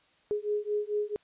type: beating tone pair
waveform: sine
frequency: 415.3 / 419.8 Hz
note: G#4 / G#4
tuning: 0 / +19 cents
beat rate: 4.5 Hz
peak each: -31 dBFS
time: 0.31-1.16 s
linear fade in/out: 0 ms
effects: white hiss -65 dBFS RMS until 1.23 s + resampled to 8000 Hz